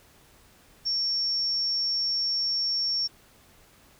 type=tone; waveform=sine; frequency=5480 Hz; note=F8; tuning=34 cents flat; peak=-24 dBFS; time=0.85-3.08 s; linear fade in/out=20 ms; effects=pink hiss -57 dBFS RMS until 3.99 s